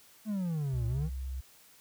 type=exponential two-way sweep; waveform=triangle; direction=down then up; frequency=222.1 to 112.4 to 168.3 Hz; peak=-28 dBFS; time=0.25-1.1 s; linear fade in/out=50 ms; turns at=0.86 s
type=tone; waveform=sine; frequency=65.41 Hz; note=C2; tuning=in tune; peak=-34 dBFS; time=0.73-1.41 s; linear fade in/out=10 ms
effects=white hiss -59 dBFS RMS until 1.8 s